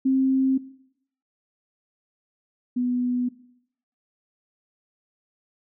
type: tone pair in turn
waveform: sine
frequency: 264.8 / 247.3 Hz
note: C4 / B3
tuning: +21 / +3 cents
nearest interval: minor second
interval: 118 cents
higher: first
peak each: -17 / -21 dBFS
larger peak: first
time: 0.05-0.58 / 2.76-3.29 s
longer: neither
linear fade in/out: 10 ms
effects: noise-tail reverb RT60 0.7 s tail -18 dB re dry